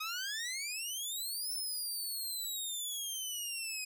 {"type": "exponential two-way sweep", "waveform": "15% pulse", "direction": "up then down", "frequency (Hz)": [1244.5, 5330, 2499], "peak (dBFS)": -30, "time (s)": [0, 3.85], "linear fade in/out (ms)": 10, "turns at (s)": 1.52, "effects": []}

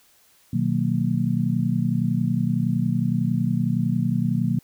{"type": "chord", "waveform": "sine", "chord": "B major seventh", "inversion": "none", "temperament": "just", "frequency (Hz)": [123.47, 154.34, 185.21, 231.5], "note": ["B2", "D#3", "F#3", "A#3"], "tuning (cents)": [0, -14, 2, -12], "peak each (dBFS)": -25, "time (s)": [0.53, 4.59], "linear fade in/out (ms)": 5, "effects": ["white hiss -58 dBFS RMS until 4.63 s"]}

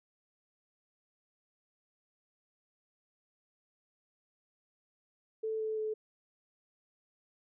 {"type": "tone with pitch steps", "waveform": "sine", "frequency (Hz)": [440, 436.5, 432.9], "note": ["A4", "A4", "A4"], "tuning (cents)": [0, -14, -28], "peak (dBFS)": -32, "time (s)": [5.43, 5.94], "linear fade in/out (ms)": 10, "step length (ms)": 170, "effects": []}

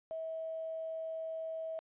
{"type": "tone with quantisation", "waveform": "sine", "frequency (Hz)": 646, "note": "E5", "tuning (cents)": -35, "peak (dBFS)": -37, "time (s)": [0.11, 1.79], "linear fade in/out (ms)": 0, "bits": 10, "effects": ["resampled to 8000 Hz"]}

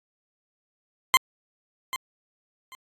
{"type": "tone with echo", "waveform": "20% pulse", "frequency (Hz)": 1042, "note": "C6", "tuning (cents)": -7, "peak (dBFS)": -9, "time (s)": [1.14, 1.17], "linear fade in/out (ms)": 0, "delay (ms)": 790, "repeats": 2, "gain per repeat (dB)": -14, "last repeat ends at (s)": 2.75, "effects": ["AAC 64 kbps"]}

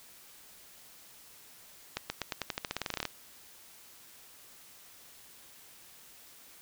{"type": "accelerating click train", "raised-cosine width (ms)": 0.2, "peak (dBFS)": -15, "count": 18, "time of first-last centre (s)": [1.97, 3.053], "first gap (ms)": 130, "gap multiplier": 0.9, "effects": ["white hiss -55 dBFS RMS until 6.61 s"]}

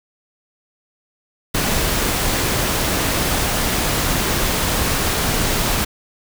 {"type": "noise", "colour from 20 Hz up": "pink", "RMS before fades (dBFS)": -19, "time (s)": [1.54, 5.85], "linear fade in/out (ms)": 10, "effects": []}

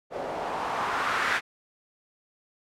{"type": "noise with low-pass filter sweep", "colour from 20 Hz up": "blue", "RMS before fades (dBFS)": -29, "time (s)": [0.1, 1.41], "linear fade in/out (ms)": 50, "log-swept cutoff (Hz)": [560, 1700], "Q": 2.1, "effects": []}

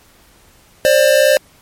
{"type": "tone pair together", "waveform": "square", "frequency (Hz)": [533, 595], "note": ["C5", "D5"], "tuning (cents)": [32, 22], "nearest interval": "major second", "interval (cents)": 190, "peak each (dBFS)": -12, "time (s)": [0.85, 1.37], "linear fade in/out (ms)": 0, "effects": ["pink hiss -49 dBFS RMS until 1.61 s", "MP3 64 kbps"]}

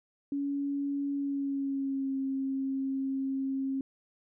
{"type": "tone with pitch glide", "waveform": "sine", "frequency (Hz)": [281.6, 268.9], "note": ["C#4", "C4"], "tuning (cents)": [27, 47], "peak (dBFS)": -29, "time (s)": [0.32, 3.81], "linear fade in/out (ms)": 2, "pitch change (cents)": -80, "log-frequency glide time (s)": [1.15, 2.15], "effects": []}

